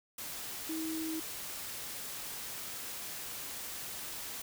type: tone in noise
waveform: sine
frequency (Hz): 319.8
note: D#4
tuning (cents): +48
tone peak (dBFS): -35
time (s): 0.69-1.2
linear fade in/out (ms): 5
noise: white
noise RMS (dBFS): -42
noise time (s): 0.18-4.42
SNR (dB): +4
effects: none